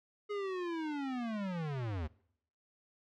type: linear sweep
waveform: square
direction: down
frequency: 419.7 to 71.9 Hz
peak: -36 dBFS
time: 0.29-2.08 s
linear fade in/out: 20 ms
effects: noise-tail reverb RT60 0.7 s tail -23 dB re dry + low-pass 3000 Hz 12 dB/octave